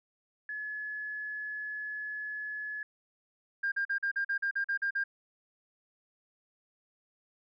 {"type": "tone", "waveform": "sine", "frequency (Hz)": 1706, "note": "G#6", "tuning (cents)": 46, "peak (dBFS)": -35, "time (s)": [0.49, 2.83], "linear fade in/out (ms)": 2}
{"type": "tone bursts", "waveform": "sine", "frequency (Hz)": 1603, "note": "G6", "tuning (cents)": 38, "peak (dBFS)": -27, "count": 11, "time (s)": [3.63, 5.04], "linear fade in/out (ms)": 10, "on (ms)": 90, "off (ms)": 42}
{"effects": ["tanh soft clip ceiling -23 dBFS"]}